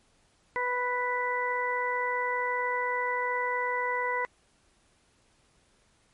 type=harmonic tone; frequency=494.2 Hz; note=B4; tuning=1 cent sharp; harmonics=1 / 2 / 3 / 4; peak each=-33 / -30 / -38 / -31 dBFS; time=0.56-4.25 s; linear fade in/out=0 ms; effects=pink hiss -66 dBFS RMS until 6.13 s + MP3 48 kbps